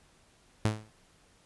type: tone with exponential decay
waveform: sawtooth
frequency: 108 Hz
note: A2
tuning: 32 cents flat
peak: -18 dBFS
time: 0.65-0.9 s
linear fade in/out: 0 ms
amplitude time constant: 54 ms
effects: pink hiss -63 dBFS RMS until 1.45 s + resampled to 24000 Hz